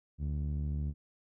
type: tone with low-pass filter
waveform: sawtooth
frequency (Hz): 73.42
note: D2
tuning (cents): 0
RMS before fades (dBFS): -34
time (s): 0.18-0.94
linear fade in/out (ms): 50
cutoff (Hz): 170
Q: 1.2
effects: none

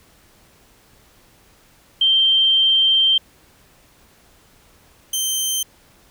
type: tone pair in turn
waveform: sine / 15% pulse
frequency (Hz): 3142 / 3118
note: G7 / G7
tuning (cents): +3 / -10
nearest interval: unison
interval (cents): 13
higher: first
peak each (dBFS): -12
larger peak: neither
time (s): 2.01-3.18 / 5.13-5.63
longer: first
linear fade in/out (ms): 5
effects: pink hiss -53 dBFS RMS until 6.1 s

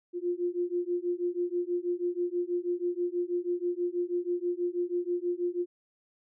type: beating tone pair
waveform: sine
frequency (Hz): 349.2 / 355.4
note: F4 / F4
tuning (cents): 0 / +30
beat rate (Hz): 6.2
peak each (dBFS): -31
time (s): 0.13-5.66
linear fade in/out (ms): 50
effects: none

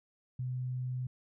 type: tone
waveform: sine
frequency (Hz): 126.7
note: B2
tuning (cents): +45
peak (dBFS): -33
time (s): 0.39-1.07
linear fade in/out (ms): 5
effects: none

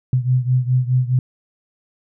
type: beating tone pair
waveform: sine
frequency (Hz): 125.4 / 130.2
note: B2 / C3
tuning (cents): +27 / -8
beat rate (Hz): 4.8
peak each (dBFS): -16 / -19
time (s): 0.13-1.19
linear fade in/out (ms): 2
effects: none

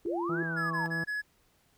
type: tone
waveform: sine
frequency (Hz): 343.5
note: F4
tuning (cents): -29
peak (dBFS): -31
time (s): 0.05-0.43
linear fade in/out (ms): 5
type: linear two-way sweep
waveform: sine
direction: up then down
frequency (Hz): 349.2 to 1705 to 843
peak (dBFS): -33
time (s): 0.06-0.86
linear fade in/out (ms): 0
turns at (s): 0.42
type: harmonic tone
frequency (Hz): 164.81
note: E3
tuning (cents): 0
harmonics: 1 / 2 / 3 / 4 / 5 / 6 / 7 / 8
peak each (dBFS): -35 / -41 / -45 / -47 / -49 / -51 / -52 / -53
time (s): 0.29-1.04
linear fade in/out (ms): 5
type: tone bursts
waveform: triangle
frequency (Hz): 1691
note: G#6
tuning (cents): +31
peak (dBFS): -29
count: 4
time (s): 0.56-1.22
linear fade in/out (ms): 20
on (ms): 150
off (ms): 20
effects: pink hiss -68 dBFS RMS until 1.77 s

